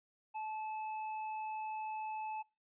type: tone with tanh clipping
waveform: sine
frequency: 867 Hz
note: A5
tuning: 26 cents flat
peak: -40 dBFS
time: 0.34-2.43 s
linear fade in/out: 20 ms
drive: 9 dB
effects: noise-tail reverb RT60 0.3 s tail -25 dB re dry + resampled to 8000 Hz